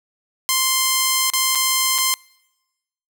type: tone with dropouts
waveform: 5% pulse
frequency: 1046.5 Hz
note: C6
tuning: in tune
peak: -4 dBFS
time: 0.49-2.14 s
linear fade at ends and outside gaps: 0 ms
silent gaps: 1.301-1.335 / 1.55-1.555 / 1.981-1.985 s
effects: noise-tail reverb RT60 1.0 s tail -26 dB re dry